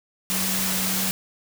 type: tone in noise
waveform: sine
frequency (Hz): 188.9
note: F#3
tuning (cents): +36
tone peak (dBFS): -29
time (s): 0.3-1.11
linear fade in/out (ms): 0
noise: white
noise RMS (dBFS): -25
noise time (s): 0.3-1.11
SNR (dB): -7
effects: none